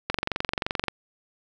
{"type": "click train", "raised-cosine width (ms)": 0.3, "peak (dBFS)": -9, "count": 19, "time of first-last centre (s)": [0.1, 0.883], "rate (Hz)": 23, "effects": []}